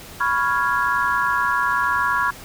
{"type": "chord", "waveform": "sine", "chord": "C# dominant seventh", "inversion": "third", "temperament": "equal", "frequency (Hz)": [987.8, 1108.7, 1396.9, 1661.2], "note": ["B5", "C#6", "E#6", "G#6"], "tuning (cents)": [0, 0, 0, 0], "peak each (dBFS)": -23, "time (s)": [0.2, 2.31], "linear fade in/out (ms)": 10, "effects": ["pink hiss -39 dBFS RMS until 2.44 s"]}